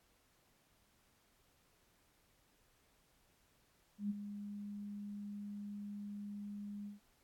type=tone with ADSR envelope; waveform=sine; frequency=204.7 Hz; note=G#3; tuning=25 cents flat; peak=-33 dBFS; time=3.98-7 s; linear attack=120 ms; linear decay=24 ms; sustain=-10 dB; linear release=140 ms; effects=pink hiss -73 dBFS RMS until 7.23 s + AAC 64 kbps